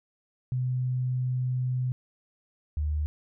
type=tone pair in turn; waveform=sine; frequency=126.8 / 75.25 Hz; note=B2 / D2; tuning=+46 / +43 cents; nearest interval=major sixth; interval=903 cents; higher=first; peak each=-25 dBFS; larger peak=neither; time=0.52-1.92 / 2.77-3.06 s; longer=first; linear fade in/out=0 ms; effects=none